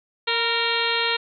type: harmonic tone with a mistuned harmonic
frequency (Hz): 462.7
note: A#4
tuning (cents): -13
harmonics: 1 / 2 / 3 / 4 / 5 / 6 / 7 / 8 / 9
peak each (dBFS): -29 / -29 / -29 / -29 / -29 / -29 / -29 / -29 / -29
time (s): 0.27-1.17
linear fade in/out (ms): 10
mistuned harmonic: 2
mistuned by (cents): +40
effects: none